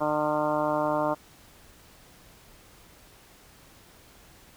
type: harmonic tone with a mistuned harmonic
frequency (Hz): 151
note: D3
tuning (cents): +48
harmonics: 1 / 2 / 3 / 4 / 5 / 6 / 7 / 8 / 9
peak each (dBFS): -39 / -31 / -39 / -27 / -34 / -31 / -33 / -36 / -39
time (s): 0-1.15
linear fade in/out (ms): 20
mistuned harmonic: 9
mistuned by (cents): +36
effects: pink hiss -54 dBFS RMS until 4.56 s